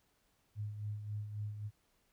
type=tone with tremolo; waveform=sine; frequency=104.9 Hz; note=G#2; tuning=18 cents sharp; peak=-36 dBFS; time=0.55-1.71 s; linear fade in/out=50 ms; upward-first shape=sine; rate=3.7 Hz; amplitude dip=55%; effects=pink hiss -75 dBFS RMS until 2.12 s